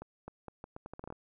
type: accelerating click train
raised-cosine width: 1 ms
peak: -29 dBFS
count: 12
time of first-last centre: 0.02-1.125 s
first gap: 260 ms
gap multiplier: 0.78
effects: none